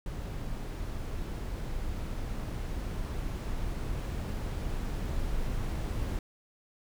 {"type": "noise with level ramp", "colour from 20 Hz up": "brown", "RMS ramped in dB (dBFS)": [-36, -32], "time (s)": [0.06, 6.19], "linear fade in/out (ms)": 2, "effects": []}